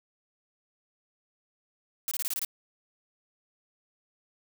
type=noise bursts; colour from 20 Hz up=blue; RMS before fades=-31 dBFS; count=7; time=2.08-2.448 s; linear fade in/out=0 ms; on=32 ms; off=24 ms; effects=none